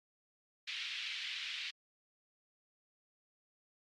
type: band-pass noise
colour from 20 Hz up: pink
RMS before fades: -42 dBFS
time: 0.67-1.71 s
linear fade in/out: 10 ms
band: 2300 to 3900 Hz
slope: 24 dB/octave
effects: Opus 48 kbps